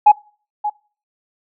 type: tone with echo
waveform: sine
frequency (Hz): 837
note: G#5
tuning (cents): +13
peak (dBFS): -3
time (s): 0.06-0.12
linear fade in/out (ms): 10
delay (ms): 580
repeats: 1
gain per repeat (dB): -14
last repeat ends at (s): 0.7
effects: noise-tail reverb RT60 0.4 s tail -23 dB re dry + tanh soft clip ceiling 0 dBFS